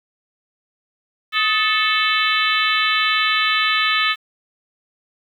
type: harmonic tone with a mistuned harmonic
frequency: 439 Hz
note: A4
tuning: 4 cents flat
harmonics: 3 / 4 / 5 / 6 / 7 / 8 / 9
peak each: -21 / -22 / -23 / -24 / -24 / -25 / -26 dBFS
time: 1.32-4.16 s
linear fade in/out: 50 ms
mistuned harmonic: 3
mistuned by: -70 cents
effects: 8-bit